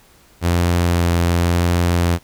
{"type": "tone with vibrato", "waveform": "sawtooth", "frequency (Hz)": 86.4, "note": "F2", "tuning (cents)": -18, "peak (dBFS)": -10, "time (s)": [0.41, 2.19], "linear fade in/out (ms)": 50, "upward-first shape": "sine", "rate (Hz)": 0.93, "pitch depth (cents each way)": 11, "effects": ["pink hiss -51 dBFS RMS until 2.23 s"]}